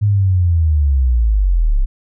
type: linear sweep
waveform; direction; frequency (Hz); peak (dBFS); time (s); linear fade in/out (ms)
sine; down; 105.7 to 30.87; -10; 0.01-1.86; 20
effects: none